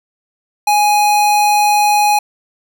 square tone, 832 Hz, G#5, 3 cents sharp, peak -10 dBFS, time 0.67-2.19 s, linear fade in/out 5 ms, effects none

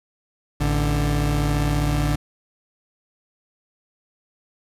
30% pulse tone pair together, 55 / 146.83 Hz, A1 / D3, 0 / 0 cents, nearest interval octave + perfect fourth, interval 1700 cents, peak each -19 dBFS, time 0.6-2.16 s, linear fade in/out 10 ms, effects resampled to 32000 Hz + 9-bit

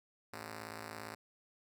5% pulse ring-modulated tone, 161.9 Hz, E3, 31 cents flat, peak -30 dBFS, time 0.33-1.15 s, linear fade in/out 5 ms, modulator 52.2 Hz, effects none

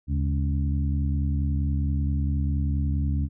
harmonic tone with a mistuned harmonic, 70.4 Hz, C#2, 27 cents sharp, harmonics 1 / 2 / 3 / 4, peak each -23 / -29 / -33 / -35 dBFS, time 0.07-3.29 s, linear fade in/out 50 ms, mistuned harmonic 1, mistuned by +140 cents, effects none

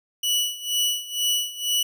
sawtooth tone with tremolo, 2948 Hz, F#7, 7 cents flat, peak -16 dBFS, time 0.23-1.83 s, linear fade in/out 5 ms, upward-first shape sine, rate 2.1 Hz, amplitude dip 85%, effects none

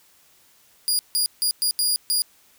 20% pulse tone bursts at uneven times, 4854 Hz, D#8, 44 cents flat, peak -13 dBFS, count 6, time 0.88-0.99 / 1.15-1.26 / 1.42-1.51 / 1.62-1.71 / 1.79-1.96 / 2.1-2.22 s, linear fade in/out 0 ms, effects white hiss -57 dBFS RMS until 2.58 s

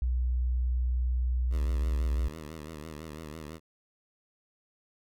sine tone, 61.74 Hz, B1, in tune, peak -25 dBFS, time 0.02-2.28 s, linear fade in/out 0 ms
10% pulse tone with vibrato, 77.7 Hz, D#2, 2 cents flat, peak -32 dBFS, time 1.5-3.6 s, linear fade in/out 50 ms, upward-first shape triangle, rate 6 Hz, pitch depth 120 cents each way
effects none

